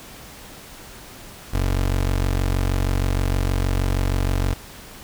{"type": "tone", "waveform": "25% pulse", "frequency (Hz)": 46.37, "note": "F#1", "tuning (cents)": 5, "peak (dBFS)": -15, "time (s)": [1.53, 4.54], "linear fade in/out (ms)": 10, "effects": ["pink hiss -41 dBFS RMS until 5.03 s"]}